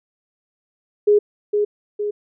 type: tone with echo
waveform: sine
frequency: 415.3 Hz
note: G#4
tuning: in tune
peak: -10 dBFS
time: 1.07-1.19 s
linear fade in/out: 10 ms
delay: 460 ms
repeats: 2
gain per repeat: -5 dB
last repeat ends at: 2.11 s
effects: none